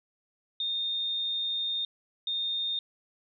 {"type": "tone pair in turn", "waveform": "sine", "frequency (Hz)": [3656, 3656], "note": ["A#7", "A#7"], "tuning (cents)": [-34, -34], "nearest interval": "unison", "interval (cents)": 0, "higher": "neither", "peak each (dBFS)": -28, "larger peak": "neither", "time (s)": [[0.6, 1.85], [2.27, 2.79]], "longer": "first", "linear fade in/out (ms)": 2, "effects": []}